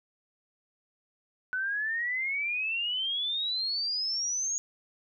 sine exponential sweep, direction up, 1488 to 6700 Hz, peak -28 dBFS, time 1.53-4.58 s, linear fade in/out 0 ms, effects none

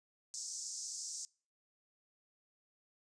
pink band-pass noise, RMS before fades -44 dBFS, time 0.34-1.25 s, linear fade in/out 0 ms, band 5300 to 8000 Hz, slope 48 dB/octave, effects noise-tail reverb RT60 0.4 s tail -25 dB re dry + resampled to 22050 Hz

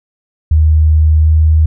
sine tone with pitch glide, 77.78 to 78.5 Hz, D#2 to D#2, 0 to +16 cents, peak -5 dBFS, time 0.51-1.66 s, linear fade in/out 5 ms, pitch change +16 cents, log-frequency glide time 1.22-1.27 s, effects none

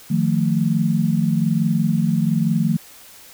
sine tone cluster, 156.2 / 177.3 / 222 Hz, D#3 / F3 / A3, +7 / +26 / +16 cents, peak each -20 dBFS, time 0.1-2.77 s, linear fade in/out 10 ms, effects white hiss -44 dBFS RMS until 3.33 s

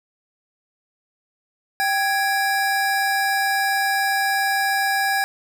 square tone pair together, 784 / 1661.2 Hz, G5 / G#6, 0 / 0 cents, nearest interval octave + minor second, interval 1300 cents, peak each -22 dBFS, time 1.8-5.24 s, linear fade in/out 0 ms, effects none

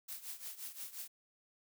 blue noise with tremolo, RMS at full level -43 dBFS, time 0.08-1.08 s, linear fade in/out 10 ms, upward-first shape triangle, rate 5.7 Hz, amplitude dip 85%, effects none

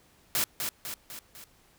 white noise with echo, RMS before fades -27 dBFS, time 0.35-0.44 s, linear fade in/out 0 ms, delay 250 ms, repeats 4, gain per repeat -5 dB, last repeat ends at 1.44 s, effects pink hiss -62 dBFS RMS until 1.78 s

